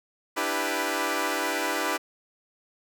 10% pulse chord, E minor seventh, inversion third, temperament equal with one note detuned, 293.7 / 330.8 / 392 / 493.9 Hz, D4 / E4 / G4 / B4, 0 / +6 / 0 / 0 cents, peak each -23 dBFS, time 0.36-1.98 s, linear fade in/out 20 ms, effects none

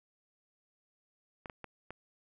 clicks, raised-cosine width 0.5 ms, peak -28 dBFS, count 4, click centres 1.458 / 1.498 / 1.643 / 1.906 s, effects none

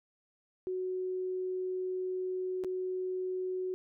sine tone with dropouts, 370 Hz, F#4, in tune, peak -32 dBFS, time 0.67-3.74 s, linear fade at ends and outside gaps 0 ms, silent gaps 2.638-2.646 s, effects none

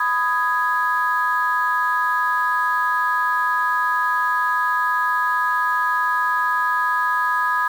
sine chord, G# minor, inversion first, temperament just, 996.7 / 1245.9 / 1661.2 Hz, B5 / D#6 / G#6, +16 / +2 / 0 cents, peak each -21 dBFS, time 0-7.68 s, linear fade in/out 5 ms, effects tanh soft clip ceiling -9 dBFS + 7-bit

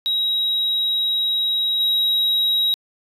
sine tone with level steps, 3830 Hz, A#7, 46 cents sharp, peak -16 / -13 dBFS, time 0.06-2.74 s, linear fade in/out 0 ms, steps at 1.8 s, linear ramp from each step 2 ms, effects tanh soft clip ceiling -15 dBFS

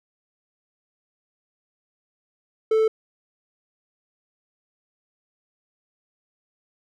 triangle tone, 440 Hz, A4, in tune, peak -14 dBFS, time 2.71-2.88 s, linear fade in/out 5 ms, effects none

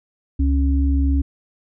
sine tone pair together, 69 / 276 Hz, C#2 / C#4, -7 / -7 cents, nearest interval 2 octaves, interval 2400 cents, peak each -15 / -22 dBFS, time 0.39-1.22 s, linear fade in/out 10 ms, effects none

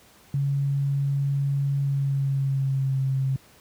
sine tone with pitch glide, 139.6 to 133.84 Hz, C#3 to C3, +13 to +40 cents, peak -21 dBFS, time 0.34-3.36 s, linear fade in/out 2 ms, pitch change -73 cents, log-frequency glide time 1.8-3 s, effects pink hiss -54 dBFS RMS until 3.6 s + high-pass 60 Hz 12 dB/octave

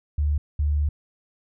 sine tone pair in turn, 73.7 / 73.7 Hz, D2 / D2, +7 / +7 cents, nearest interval unison, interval 0 cents, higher neither, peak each -19 dBFS, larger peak neither, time 0.18-0.38 / 0.59-0.89 s, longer second, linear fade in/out 5 ms, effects none

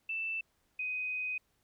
sine tone pair in turn, 2655 / 2505 Hz, E7 / D#7, +12 / +11 cents, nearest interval minor second, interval 101 cents, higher first, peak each -33 / -33 dBFS, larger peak neither, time 0.09-0.41 / 0.79-1.38 s, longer second, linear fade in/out 5 ms, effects pink hiss -75 dBFS RMS until 1.63 s

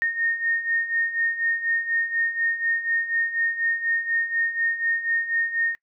sine beating tone pair, 1839 / 1843.1 Hz, A#6 / A#6, -24 / -20 cents, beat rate 4.1 Hz, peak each -28 / -23 dBFS, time 0.02-5.75 s, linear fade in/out 0 ms, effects noise-tail reverb RT60 0.1 s tail -21 dB re dry

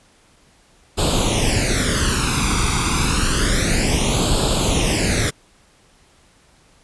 pink noise with flanger, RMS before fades -18 dBFS, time 0.97-5.31 s, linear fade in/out 20 ms, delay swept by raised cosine 0.25 to 0.85 ms, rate 0.29 Hz, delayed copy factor +0.8, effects pink hiss -54 dBFS RMS until 6.83 s + resampled to 24000 Hz

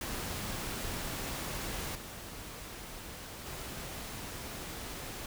pink noise with level steps, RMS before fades -38 / -45 / -42 dBFS, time 0.01-5.26 s, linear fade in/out 2 ms, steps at 1.95 / 3.46 s, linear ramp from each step 2 ms, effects none

